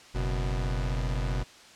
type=tone pair together; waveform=45% pulse; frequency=46.25 / 123.47 Hz; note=F#1 / B2; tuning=0 / 0 cents; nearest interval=octave + perfect fourth; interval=1700 cents; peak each=-28 / -32 dBFS; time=0.14-1.44 s; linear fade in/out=20 ms; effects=white hiss -51 dBFS RMS until 1.75 s + low-pass 6000 Hz 12 dB/octave